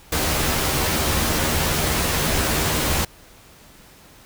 pink noise with comb filter, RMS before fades -21 dBFS, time 0.12-3.05 s, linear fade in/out 5 ms, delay 13 ms, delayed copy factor +0.6, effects pink hiss -48 dBFS RMS until 4.25 s

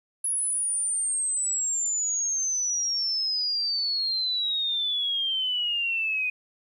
sine exponential sweep, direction down, 10580 to 2480 Hz, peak -24 dBFS, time 0.24-6.3 s, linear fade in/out 5 ms, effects 10-bit

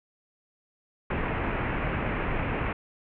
pink low-pass noise, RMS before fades -29 dBFS, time 1.1-2.73 s, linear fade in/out 5 ms, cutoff 2600 Hz, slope 48 dB/octave, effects none

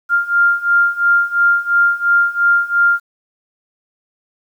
sine beating tone pair, 1396.9 / 1399.8 Hz, F6 / F6, 0 / +4 cents, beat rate 2.9 Hz, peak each -15 / -13 dBFS, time 0.09-3 s, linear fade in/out 50 ms, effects 8-bit

